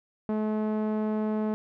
sawtooth tone with low-pass filter, 214.9 Hz, A3, 41 cents flat, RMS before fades -28 dBFS, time 0.29-1.54 s, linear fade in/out 0 ms, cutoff 860 Hz, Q 0.73, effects none

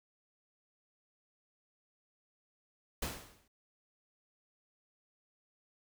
pink noise with exponential decay, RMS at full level -35 dBFS, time 3.02-3.48 s, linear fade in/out 5 ms, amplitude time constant 99 ms, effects none

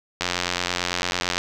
click train, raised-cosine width 0.2 ms, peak -5 dBFS, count 105, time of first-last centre 0.21-1.38 s, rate 88.9 Hz, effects none

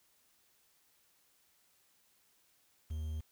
triangle tone with quantisation, 77.78 Hz, D#2, in tune, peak -34 dBFS, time 2.9-3.21 s, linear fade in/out 10 ms, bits 10, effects white hiss -71 dBFS RMS until 3.31 s

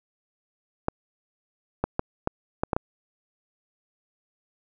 clicks, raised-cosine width 1 ms, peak -9 dBFS, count 7, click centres 0.884 / 1.84 / 1.994 / 2.274 / 2.635 / 2.732 / 2.765 s, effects none

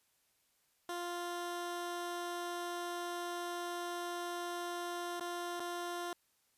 15% pulse tone with dropouts, 349.2 Hz, F4, in tune, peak -32 dBFS, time 0.89-6.13 s, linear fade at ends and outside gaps 2 ms, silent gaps 5.198-5.208 / 5.597-5.602 s, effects white hiss -75 dBFS RMS until 6.57 s + resampled to 32000 Hz

